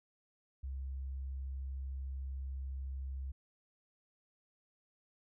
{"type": "tone", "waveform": "sine", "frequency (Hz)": 66.8, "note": "C2", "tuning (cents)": 36, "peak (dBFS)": -38, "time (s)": [0.63, 3.32], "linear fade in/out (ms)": 10, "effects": []}